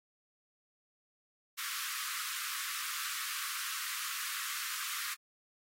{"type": "high-pass noise", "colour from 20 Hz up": "pink", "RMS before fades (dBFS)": -39, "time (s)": [1.57, 5.15], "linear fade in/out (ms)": 20, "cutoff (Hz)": 1100, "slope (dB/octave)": 96, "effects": ["AAC 48 kbps"]}